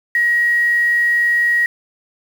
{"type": "tone with quantisation", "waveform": "sine", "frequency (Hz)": 1898, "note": "A#6", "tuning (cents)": 31, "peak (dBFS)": -12, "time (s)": [0.15, 1.66], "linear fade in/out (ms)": 2, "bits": 6, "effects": []}